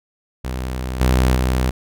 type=tone with level steps; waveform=sawtooth; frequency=63.5 Hz; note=B1; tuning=49 cents sharp; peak=-19 / -9 / -12 dBFS; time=0.44-1.71 s; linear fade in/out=10 ms; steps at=1 / 1.35 s; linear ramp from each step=10 ms; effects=none